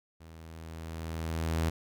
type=tone with level ramp; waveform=sawtooth; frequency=81.2 Hz; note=E2; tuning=26 cents flat; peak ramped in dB=-45 to -22 dBFS; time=0.2-1.7 s; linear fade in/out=10 ms; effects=none